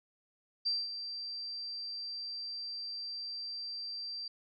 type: tone with ADSR envelope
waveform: sine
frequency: 4699 Hz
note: D8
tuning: in tune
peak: -28 dBFS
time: 0.65-4.28 s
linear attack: 18 ms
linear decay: 210 ms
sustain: -10 dB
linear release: 4 ms
effects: none